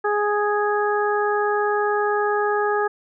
harmonic tone, 415.3 Hz, G#4, in tune, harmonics 1 / 2 / 3 / 4, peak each -21 / -24 / -26 / -27 dBFS, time 0.04-2.88 s, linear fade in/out 10 ms, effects none

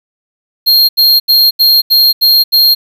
square tone bursts, 4223 Hz, C8, 15 cents sharp, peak -5 dBFS, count 7, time 0.66-2.75 s, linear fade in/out 20 ms, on 230 ms, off 80 ms, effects 7-bit

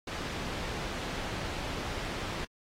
pink low-pass noise, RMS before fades -37 dBFS, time 0.07-2.45 s, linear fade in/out 5 ms, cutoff 4600 Hz, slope 12 dB/octave, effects AAC 48 kbps

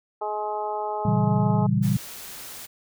harmonic tone, 211.1 Hz, G#3, 29 cents sharp, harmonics 2 / 3 / 4 / 5 / 6, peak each -32 / -33 / -28 / -37 / -39 dBFS, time 0.21-1.67 s, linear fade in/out 10 ms
sine chord, A# diminished seventh, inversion none, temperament equal, 116.54 / 138.59 / 164.81 / 196 Hz, A#2 / C#3 / E3 / G3, 0 / 0 / 0 / 0 cents, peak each -24 / -25 / -26 / -23 dBFS, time 1.05-1.97 s, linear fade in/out 5 ms
white noise, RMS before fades -39 dBFS, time 1.82-2.67 s, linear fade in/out 20 ms
effects none

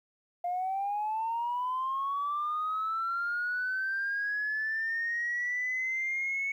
sine linear sweep, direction up, 698.5 to 2217 Hz, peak -28 dBFS, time 0.44-6.52 s, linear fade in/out 5 ms, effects tanh soft clip ceiling -25 dBFS + 11-bit

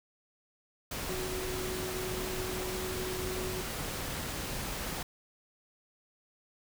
sine tone in noise, 370 Hz, F#4, in tune, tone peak -37 dBFS, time 1.09-3.61 s, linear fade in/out 5 ms, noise pink, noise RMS -37 dBFS, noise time 0.91-5.03 s, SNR -3 dB, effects none

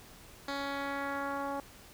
10% pulse tone with low-pass filter sweep, 279.2 Hz, C#4, 13 cents sharp, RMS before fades -36 dBFS, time 0.48-1.6 s, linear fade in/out 2 ms, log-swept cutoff 4700 to 880 Hz, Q 1.4, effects pink hiss -54 dBFS RMS until 1.93 s

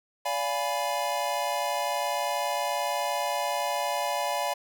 square chord, D diminished seventh, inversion none, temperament equal with one note detuned, 578.2 / 698.5 / 830.6 / 987.8 Hz, D5 / F5 / Ab5 / Cb6, -27 / 0 / 0 / 0 cents, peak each -33 dBFS, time 0.25-4.54 s, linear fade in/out 10 ms, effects none

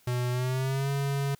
square tone with pitch glide, 123.47 to 139.39 Hz, B2 to C#3, 0 to +10 cents, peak -27 dBFS, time 0.07-1.35 s, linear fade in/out 5 ms, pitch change +210 cents, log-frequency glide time 0.31-0.9 s, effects white hiss -62 dBFS RMS until 1.39 s

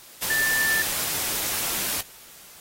sine tone in noise, 1770 Hz, A6, 10 cents sharp, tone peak -21 dBFS, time 0.3-0.82 s, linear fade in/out 2 ms, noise white, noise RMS -27 dBFS, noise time 0.22-2.01 s, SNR +3 dB, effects white hiss -47 dBFS RMS until 2.6 s + AAC 48 kbps

